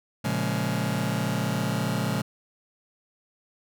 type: chord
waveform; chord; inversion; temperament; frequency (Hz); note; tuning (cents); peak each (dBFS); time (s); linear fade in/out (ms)
sawtooth; Bb minor seventh; none; just; 116.54 / 139.85 / 174.81 / 209.8; Bb2 / Db3 / F3 / Ab3; 0 / +16 / +2 / +18; -26; 0.24-2.22; 10
effects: none